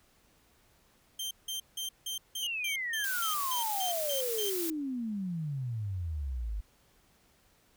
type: tone bursts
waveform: sawtooth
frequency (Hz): 3152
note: G7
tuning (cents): +9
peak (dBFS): -31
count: 12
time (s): 1.19-4.5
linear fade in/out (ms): 5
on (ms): 120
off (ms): 170
type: exponential sweep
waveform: sine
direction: down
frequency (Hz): 3000 to 49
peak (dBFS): -32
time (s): 2.42-6.61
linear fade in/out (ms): 10
type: noise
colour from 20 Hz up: blue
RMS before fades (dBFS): -36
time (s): 3.04-4.7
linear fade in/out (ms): 0
effects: pink hiss -66 dBFS RMS until 7.76 s